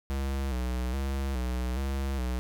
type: tone with vibrato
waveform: square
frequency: 65 Hz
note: C2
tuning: 11 cents flat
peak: -29 dBFS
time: 0.1-2.39 s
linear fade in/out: 0 ms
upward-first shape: square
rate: 1.2 Hz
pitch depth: 75 cents each way
effects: none